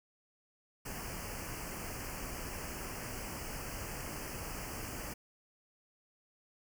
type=band-stop noise; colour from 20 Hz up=pink; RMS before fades=-42 dBFS; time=0.85-5.14 s; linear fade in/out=10 ms; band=3000 to 4600 Hz; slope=96 dB/octave; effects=none